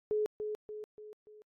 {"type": "tone with echo", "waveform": "sine", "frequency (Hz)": 424.9, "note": "G#4", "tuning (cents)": 40, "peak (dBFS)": -28, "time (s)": [0.11, 0.26], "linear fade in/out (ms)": 0, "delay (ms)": 290, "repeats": 4, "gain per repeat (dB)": -6, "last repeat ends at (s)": 1.42, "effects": ["AAC 48 kbps"]}